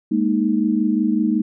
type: chord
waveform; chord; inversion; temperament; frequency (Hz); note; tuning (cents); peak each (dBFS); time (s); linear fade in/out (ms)
sine; Ab suspended second; none; equal; 207.7 / 233.1 / 311.1; Ab3 / Bb3 / Eb4; 0 / 0 / 0; -20; 0.11-1.42; 10
effects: none